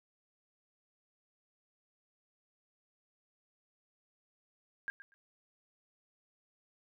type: tone with echo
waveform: sine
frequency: 1614 Hz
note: G#6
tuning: 50 cents flat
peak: -34 dBFS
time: 4.88-4.9 s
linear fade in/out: 0 ms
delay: 120 ms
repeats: 2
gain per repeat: -15 dB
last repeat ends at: 5.14 s
effects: none